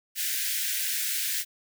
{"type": "high-pass noise", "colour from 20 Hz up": "white", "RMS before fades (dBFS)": -29, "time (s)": [0.15, 1.45], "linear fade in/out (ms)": 50, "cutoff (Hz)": 1500, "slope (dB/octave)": 96, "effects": []}